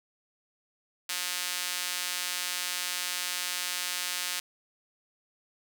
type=tone with high-pass filter; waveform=sawtooth; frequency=180 Hz; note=F#3; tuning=47 cents flat; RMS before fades=-33 dBFS; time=1.09-4.4 s; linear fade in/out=5 ms; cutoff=2700 Hz; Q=0.62; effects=none